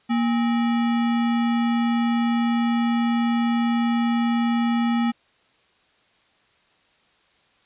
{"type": "tone with sample-and-hold", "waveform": "sine", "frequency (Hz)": 234.8, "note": "A#3", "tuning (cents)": 13, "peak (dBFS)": -18, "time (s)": [0.09, 5.12], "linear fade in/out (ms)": 20, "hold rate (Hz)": 1050, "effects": ["white hiss -61 dBFS RMS until 7.65 s", "resampled to 8000 Hz"]}